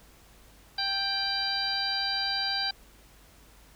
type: harmonic tone with a mistuned harmonic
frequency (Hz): 788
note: G5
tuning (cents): +9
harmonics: 1 / 2 / 3 / 4 / 5 / 6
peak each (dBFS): -35 / -34 / -42 / -40 / -33 / -30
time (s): 0.78-2.71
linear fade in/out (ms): 5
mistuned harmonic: 4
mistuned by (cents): -39
effects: added 50 Hz sine -57 dBFS peak until 3.75 s + pink hiss -57 dBFS RMS until 3.75 s